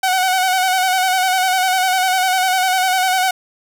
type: tone with vibrato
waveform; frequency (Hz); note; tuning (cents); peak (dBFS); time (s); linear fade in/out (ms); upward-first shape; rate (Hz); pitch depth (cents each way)
sawtooth; 747; F#5; +16; -10; 0.03-3.31; 5; square; 10; 35
effects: none